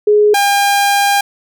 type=tone pair in turn; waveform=sine / sawtooth; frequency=418.5 / 804.3 Hz; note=G#4 / G5; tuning=+13 / +44 cents; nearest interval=major seventh; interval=1131 cents; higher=second; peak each=-6 dBFS; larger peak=neither; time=0.07-0.34 / 0.34-1.21 s; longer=second; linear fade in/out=5 ms; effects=none